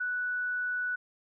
sine tone, 1480 Hz, F#6, in tune, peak -29 dBFS, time 0-0.96 s, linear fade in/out 10 ms, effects none

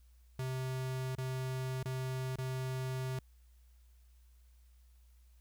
square tone with dropouts, 130 Hz, C3, 11 cents flat, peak -36 dBFS, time 0.39-3.19 s, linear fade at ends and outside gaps 2 ms, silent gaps 1.152-1.182 / 1.829-1.856 / 2.358-2.385 s, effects added 60 Hz sine -59 dBFS peak until 5.4 s + white hiss -75 dBFS RMS until 5.4 s

